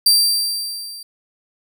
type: tone with level ramp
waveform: sawtooth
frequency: 4699 Hz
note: D8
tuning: in tune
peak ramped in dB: -6 to -30 dBFS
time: 0.06-1.03 s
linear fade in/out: 5 ms
effects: none